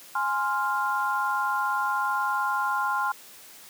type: chord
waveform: sine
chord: F minor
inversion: first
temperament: equal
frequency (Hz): 830.6 / 1046.5 / 1396.9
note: Ab5 / C6 / F6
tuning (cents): 0 / 0 / 0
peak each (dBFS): -29 / -27 / -28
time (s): 0.15-3.12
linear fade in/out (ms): 5
effects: white hiss -48 dBFS RMS until 3.69 s + high-pass 150 Hz 12 dB/octave